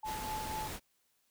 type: tone with tremolo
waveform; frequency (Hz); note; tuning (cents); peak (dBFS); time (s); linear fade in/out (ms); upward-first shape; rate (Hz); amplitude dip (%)
sine; 866; A5; -28; -36; 0.03-0.68; 5; sine; 4.1; 45
type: noise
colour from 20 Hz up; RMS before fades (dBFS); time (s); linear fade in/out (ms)
pink; -42; 0.04-0.8; 50
effects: white hiss -75 dBFS RMS until 1.3 s